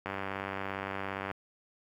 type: click train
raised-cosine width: 0.5 ms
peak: -20 dBFS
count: 123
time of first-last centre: 0.06-1.313 s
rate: 97.4 Hz
effects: high-pass 60 Hz 12 dB/octave + 10-bit